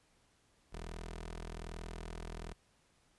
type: tone with notch filter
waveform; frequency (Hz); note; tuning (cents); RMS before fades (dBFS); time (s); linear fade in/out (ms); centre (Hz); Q
15% pulse; 41.2; E1; 0; -45; 0.72-2.54; 20; 110; 0.86
effects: pink hiss -71 dBFS RMS until 3.18 s + resampled to 24000 Hz

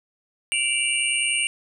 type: tone cluster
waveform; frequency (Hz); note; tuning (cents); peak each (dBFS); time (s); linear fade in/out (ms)
sine; 2334 / 2748 / 2878 / 8740; D7 / F7 / F#7 / C#9; -11 / -29 / -49 / -26; -26; 0.52-1.47; 0
effects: none

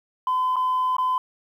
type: tone with dropouts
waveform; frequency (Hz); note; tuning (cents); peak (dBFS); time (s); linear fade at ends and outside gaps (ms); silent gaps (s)
sine; 1018; C6; -48; -18; 0.27-1.18; 2; 0.559-0.565 / 0.967-0.983
effects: tanh soft clip ceiling -17 dBFS + 9-bit

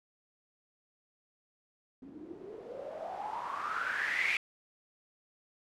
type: noise with low-pass filter sweep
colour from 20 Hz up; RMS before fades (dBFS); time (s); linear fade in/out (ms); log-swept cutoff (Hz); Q
blue; -37; 2.02-4.37; 2; 260 to 2400; 9.3
effects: none

